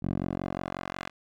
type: tone with band-pass filter sweep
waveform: 10% pulse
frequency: 45.53 Hz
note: F#1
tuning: 27 cents flat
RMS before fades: -33 dBFS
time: 0.02-1.1 s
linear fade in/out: 20 ms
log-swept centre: 190 to 2000 Hz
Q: 0.77
effects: none